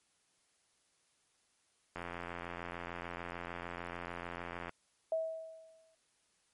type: click train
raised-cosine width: 0.5 ms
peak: -26 dBFS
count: 238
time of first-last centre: 1.96-4.694 s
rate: 86.7 Hz
type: tone with exponential decay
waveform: sine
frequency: 646 Hz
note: E5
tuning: 35 cents flat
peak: -29 dBFS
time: 5.12-5.95 s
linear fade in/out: 2 ms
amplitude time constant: 180 ms
effects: white hiss -74 dBFS RMS until 6.53 s + MP3 48 kbps